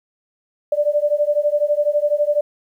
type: beating tone pair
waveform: sine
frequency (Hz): 584 / 596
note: D5 / D5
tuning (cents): -10 / +25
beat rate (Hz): 12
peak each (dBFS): -18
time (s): 0.72-2.41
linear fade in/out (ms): 5
effects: 9-bit